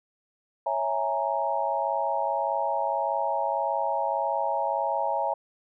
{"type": "chord", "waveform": "sine", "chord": "A# half-diminished seventh", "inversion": "first", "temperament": "equal", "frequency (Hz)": [554.4, 659.3, 830.6, 932.3], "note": ["C#5", "E5", "G#5", "A#5"], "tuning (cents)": [0, 0, 0, 0], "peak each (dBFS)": [-31, -30, -29, -29], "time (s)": [0.66, 5.34], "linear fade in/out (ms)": 5, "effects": []}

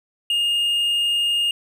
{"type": "tone", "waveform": "triangle", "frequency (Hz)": 2836, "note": "F7", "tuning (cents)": 26, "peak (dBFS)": -16, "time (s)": [0.3, 1.51], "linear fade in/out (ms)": 2, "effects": []}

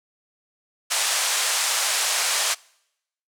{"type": "band-pass noise", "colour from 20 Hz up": "white", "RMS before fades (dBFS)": -23, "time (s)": [0.9, 2.55], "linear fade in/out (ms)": 20, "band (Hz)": [590, 9400], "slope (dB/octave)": 24, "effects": ["noise-tail reverb RT60 0.8 s tail -25 dB re dry"]}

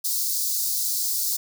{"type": "high-pass noise", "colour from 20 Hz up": "white", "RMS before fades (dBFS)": -25, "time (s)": [0.04, 1.37], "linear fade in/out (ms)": 10, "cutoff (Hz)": 4200, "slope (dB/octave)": 48, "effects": []}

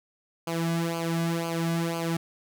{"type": "tone with flanger", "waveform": "sawtooth", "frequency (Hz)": 166.8, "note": "E3", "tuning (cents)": 21, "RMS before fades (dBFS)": -28, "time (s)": [0.47, 2.17], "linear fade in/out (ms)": 5, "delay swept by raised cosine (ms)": [0.53, 2.23], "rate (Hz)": 2, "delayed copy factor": -0.75, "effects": []}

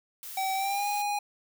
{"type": "noise", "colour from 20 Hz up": "blue", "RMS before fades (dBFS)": -41, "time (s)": [0.23, 1.02], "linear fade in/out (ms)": 0}
{"type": "tone with pitch glide", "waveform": "square", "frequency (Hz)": [767, 822.1], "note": ["G5", "G#5"], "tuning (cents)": [-38, -18], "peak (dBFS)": -28, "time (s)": [0.37, 1.19], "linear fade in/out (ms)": 5, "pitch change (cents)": 120, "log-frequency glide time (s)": [0.54, 0.88]}
{"effects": []}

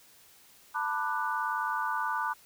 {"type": "chord", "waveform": "sine", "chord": "B minor seventh", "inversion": "third", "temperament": "just", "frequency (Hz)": [889, 987.8, 1185.3, 1481.6], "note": ["A5", "B5", "D6", "F#6"], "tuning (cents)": [18, 0, 16, 2], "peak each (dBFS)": -34, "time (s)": [0.74, 2.34], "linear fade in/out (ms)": 20, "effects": ["white hiss -58 dBFS RMS until 2.45 s"]}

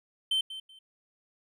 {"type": "tone with echo", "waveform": "triangle", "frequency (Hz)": 3097, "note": "G7", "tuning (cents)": -22, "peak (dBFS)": -23, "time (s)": [0.31, 0.41], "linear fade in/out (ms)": 5, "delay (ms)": 190, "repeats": 2, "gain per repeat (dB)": -13, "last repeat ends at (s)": 0.79, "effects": []}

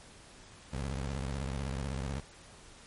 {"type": "tone with vibrato", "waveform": "20% pulse", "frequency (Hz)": 67.4, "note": "C#2", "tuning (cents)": -48, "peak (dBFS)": -29, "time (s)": [0.72, 2.21], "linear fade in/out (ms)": 20, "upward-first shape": "sine", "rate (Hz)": 16, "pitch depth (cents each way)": 220, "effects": ["pink hiss -54 dBFS RMS until 2.86 s", "MP3 48 kbps"]}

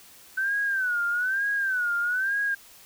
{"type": "tone with vibrato", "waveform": "sine", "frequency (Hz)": 1519, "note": "F#6", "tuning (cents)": 45, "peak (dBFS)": -23, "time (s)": [0.37, 2.55], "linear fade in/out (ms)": 10, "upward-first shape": "sine", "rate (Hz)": 1.1, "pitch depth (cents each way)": 140, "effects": ["white hiss -51 dBFS RMS until 2.85 s"]}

